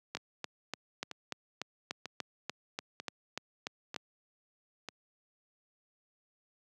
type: two click trains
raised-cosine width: 0.2 ms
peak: -23 / -18 dBFS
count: 6 / 14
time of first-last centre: 0.17-4.887 / 0.15-3.962 s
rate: 1.06 / 3.41 Hz
effects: high-pass 150 Hz 12 dB/octave